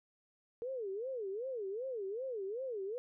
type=tone with vibrato; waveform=sine; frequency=451.6 Hz; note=A4; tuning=45 cents sharp; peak=-37 dBFS; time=0.62-2.98 s; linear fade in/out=0 ms; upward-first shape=sine; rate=2.6 Hz; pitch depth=290 cents each way; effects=none